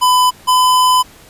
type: tone pair in turn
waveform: square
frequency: 1003 / 1008.8 Hz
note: B5 / B5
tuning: +26 / +36 cents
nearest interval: unison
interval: 10 cents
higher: second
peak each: -9 dBFS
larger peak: neither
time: 0.01-0.31 / 0.47-1.03 s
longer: second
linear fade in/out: 20 ms
effects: pink hiss -42 dBFS RMS until 1.29 s + resampled to 32000 Hz